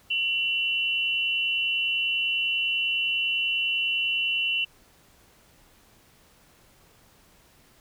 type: tone pair together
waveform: sine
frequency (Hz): 2730 / 2960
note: F7 / F#7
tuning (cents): -40 / 0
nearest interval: minor second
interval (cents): 140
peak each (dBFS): -25 / -27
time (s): 0.1-4.65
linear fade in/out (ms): 10
effects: pink hiss -58 dBFS RMS until 7.8 s